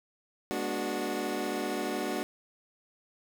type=chord; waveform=25% pulse; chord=G# half-diminished seventh; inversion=none; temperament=equal with one note detuned; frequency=207.7 / 242.3 / 293.7 / 370 Hz; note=G#3 / B3 / D4 / F#4; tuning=0 / -33 / 0 / 0 cents; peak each=-35 / -34 / -32 / -31 dBFS; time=0.51-2.23 s; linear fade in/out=0 ms; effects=none